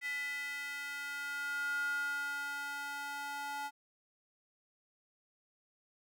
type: tone with high-pass filter sweep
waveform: square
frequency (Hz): 285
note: C#4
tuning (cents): +48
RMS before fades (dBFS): -39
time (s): 0.01-3.71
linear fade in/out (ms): 50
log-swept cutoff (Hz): 2000 to 1000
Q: 7.6
effects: none